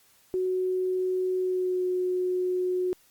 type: tone with pitch glide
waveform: sine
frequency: 370 to 364.9 Hz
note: F#4 to F#4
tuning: 0 to -24 cents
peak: -24 dBFS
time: 0.34-2.93 s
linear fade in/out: 0 ms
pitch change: -24 cents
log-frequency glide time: 1.39-1.85 s
effects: white hiss -61 dBFS RMS until 3.1 s + Opus 48 kbps